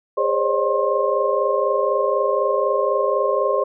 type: tone cluster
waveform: sine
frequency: 409.3 / 523 / 547 / 603 / 1067 Hz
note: G#4 / C5 / C#5 / D5 / C6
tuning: -25 / -1 / -23 / +46 / +34 cents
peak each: -23 dBFS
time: 0.17-3.64 s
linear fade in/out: 10 ms
effects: none